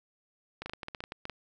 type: clicks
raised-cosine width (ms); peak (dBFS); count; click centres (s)
0.3; -22; 12; 0.62 / 0.66 / 0.696 / 0.735 / 0.832 / 0.884 / 0.948 / 1.005 / 1.039 / 1.121 / 1.254 / 1.297
effects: none